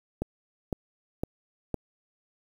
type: click train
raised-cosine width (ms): 2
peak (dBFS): -15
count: 4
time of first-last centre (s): 0.22-1.743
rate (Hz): 1.97
effects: 8-bit

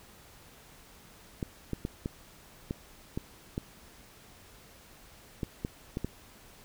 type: clicks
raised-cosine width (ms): 3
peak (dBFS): -19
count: 11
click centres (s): 1.428 / 1.733 / 1.851 / 2.059 / 2.709 / 3.175 / 3.579 / 5.432 / 5.649 / 5.971 / 6.046
effects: pink hiss -55 dBFS RMS until 6.64 s

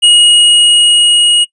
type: tone with level ramp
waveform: square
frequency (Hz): 2886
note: F#7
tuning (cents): -44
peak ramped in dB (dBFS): -3 to -6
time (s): 0.02-1.45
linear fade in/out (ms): 20
effects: noise-tail reverb RT60 0.1 s tail -20 dB re dry + resampled to 22050 Hz

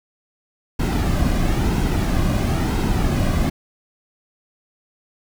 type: noise with flanger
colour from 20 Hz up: brown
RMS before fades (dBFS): -19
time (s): 0.79-3.5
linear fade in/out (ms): 10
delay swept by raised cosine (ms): 1.7 to 2.25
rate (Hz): 1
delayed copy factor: -0.5
effects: none

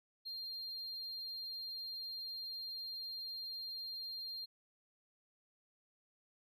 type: tone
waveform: triangle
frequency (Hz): 4196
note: C8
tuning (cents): +4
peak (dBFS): -40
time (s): 0.25-4.46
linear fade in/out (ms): 20
effects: tanh soft clip ceiling -36 dBFS

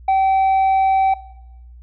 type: tone with tanh clipping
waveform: sine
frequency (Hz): 770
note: G5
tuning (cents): -31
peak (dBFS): -13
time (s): 0.08-1.14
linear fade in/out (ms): 5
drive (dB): 3
effects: noise-tail reverb RT60 0.9 s tail -19 dB re dry + added 60 Hz sine -38 dBFS peak until 1.82 s

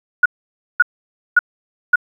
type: tone bursts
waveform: sine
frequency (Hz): 1455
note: F#6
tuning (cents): -29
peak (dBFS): -6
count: 4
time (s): 0.23-1.958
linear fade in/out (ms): 5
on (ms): 27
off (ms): 540
effects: 8-bit

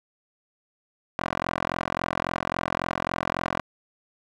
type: tone with band-pass filter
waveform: 10% pulse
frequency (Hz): 43.65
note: F1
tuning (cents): 0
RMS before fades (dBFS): -29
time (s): 1.19-3.61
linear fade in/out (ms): 0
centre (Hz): 1100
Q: 1.1
effects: none

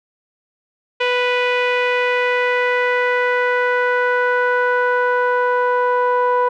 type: tone with low-pass filter sweep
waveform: sawtooth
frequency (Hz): 493.9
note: B4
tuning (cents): 0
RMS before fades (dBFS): -17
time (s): 1-6.49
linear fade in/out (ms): 10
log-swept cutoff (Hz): 2700 to 1100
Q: 2.9
effects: none

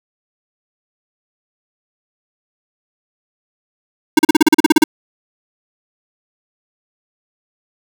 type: tone bursts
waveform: square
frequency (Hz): 311.1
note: D#4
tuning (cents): 0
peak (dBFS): -5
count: 12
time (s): 4.17-4.84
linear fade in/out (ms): 5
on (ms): 21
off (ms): 38
effects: none

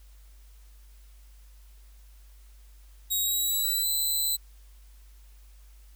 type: tone with pitch glide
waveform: 5% pulse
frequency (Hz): 3800 to 4012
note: A#7 to B7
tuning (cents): +33 to +26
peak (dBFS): -18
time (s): 3.1-4.37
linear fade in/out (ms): 20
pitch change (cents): +93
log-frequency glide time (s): 3.21-3.88
effects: added 50 Hz sine -49 dBFS peak until 5.95 s + white hiss -63 dBFS RMS until 5.95 s

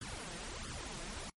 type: noise with flanger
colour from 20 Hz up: pink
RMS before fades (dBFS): -44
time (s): 0.01-1.3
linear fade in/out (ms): 5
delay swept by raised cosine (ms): 0.6 to 5.9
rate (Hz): 1.5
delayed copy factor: +1
effects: noise-tail reverb RT60 0.1 s tail -25 dB re dry + MP3 48 kbps

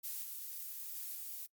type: noise with level steps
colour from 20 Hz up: violet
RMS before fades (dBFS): -41 / -45 / -43 / -45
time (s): 0.03-1.47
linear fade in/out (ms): 20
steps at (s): 0.22 / 0.95 / 1.15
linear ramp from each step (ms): 10
effects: noise-tail reverb RT60 0.1 s tail -26 dB re dry + Opus 48 kbps

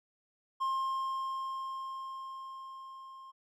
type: tone with level ramp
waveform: triangle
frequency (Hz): 1063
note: C6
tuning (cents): +27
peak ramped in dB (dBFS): -27 to -46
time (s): 0.6-3.32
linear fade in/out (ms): 20
effects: none

